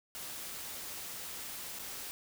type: noise with dropouts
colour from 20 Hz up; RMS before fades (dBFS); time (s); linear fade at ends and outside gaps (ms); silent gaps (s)
white; -43; 0.15-2.11; 0; 1.788-1.794
effects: none